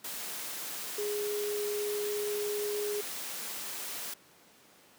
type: tone in noise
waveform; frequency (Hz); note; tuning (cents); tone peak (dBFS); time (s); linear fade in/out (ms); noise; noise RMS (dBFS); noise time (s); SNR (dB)
sine; 415.3; G#4; 0; -31; 0.98-3.01; 5; white; -39; 0.04-4.14; +5
effects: pink hiss -59 dBFS RMS until 4.98 s + high-pass 200 Hz 12 dB/octave